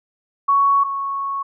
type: tone pair in turn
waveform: sine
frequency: 1115 / 1105.4 Hz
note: C#6 / C#6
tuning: +10 / -5 cents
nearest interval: unison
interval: 15 cents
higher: first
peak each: -12 / -21 dBFS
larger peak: first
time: 0.48-0.84 / 0.84-1.43 s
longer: second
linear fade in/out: 10 ms
effects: none